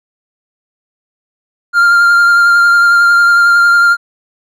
triangle tone with vibrato, 1396.9 Hz, F6, in tune, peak -3 dBFS, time 1.73-3.97 s, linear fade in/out 50 ms, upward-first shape sine, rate 11 Hz, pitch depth 15 cents each way, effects none

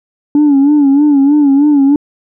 sine tone with vibrato, 285.6 Hz, D4, 48 cents flat, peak -3 dBFS, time 0.35-1.96 s, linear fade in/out 2 ms, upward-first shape sine, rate 3.2 Hz, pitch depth 82 cents each way, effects tanh soft clip ceiling -3 dBFS

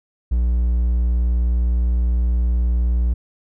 triangle tone, 59.7 Hz, A#1, 42 cents sharp, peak -13 dBFS, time 0.31-3.14 s, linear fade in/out 10 ms, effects none

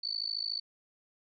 sine tone with amplitude modulation, 4484 Hz, C#8, 19 cents sharp, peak -28 dBFS, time 0.03-0.6 s, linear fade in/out 10 ms, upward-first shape sine, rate 53.7 Hz, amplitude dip 100%, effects none

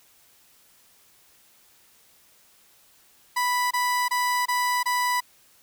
30% pulse tone bursts, 987.8 Hz, B5, in tune, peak -19 dBFS, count 5, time 3.36-5.206 s, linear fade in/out 10 ms, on 350 ms, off 24 ms, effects white hiss -58 dBFS RMS until 5.62 s

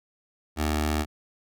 15% pulse tone with notch filter, 76 Hz, D#2, 40 cents flat, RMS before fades -26 dBFS, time 0.56-1.06 s, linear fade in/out 50 ms, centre 150 Hz, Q 1, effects none

